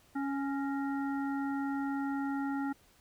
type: harmonic tone with a mistuned harmonic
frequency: 277.2 Hz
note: C#4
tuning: in tune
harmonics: 1 / 3 / 5 / 7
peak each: -32 / -40 / -43 / -49 dBFS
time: 0.15-2.73 s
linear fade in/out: 10 ms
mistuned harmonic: 7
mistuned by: -60 cents
effects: pink hiss -64 dBFS RMS until 3 s